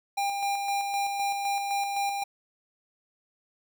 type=tone with tremolo; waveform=square; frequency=800 Hz; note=G5; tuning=35 cents sharp; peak=-26 dBFS; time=0.17-2.24 s; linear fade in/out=10 ms; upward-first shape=square; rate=3.9 Hz; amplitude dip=35%; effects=none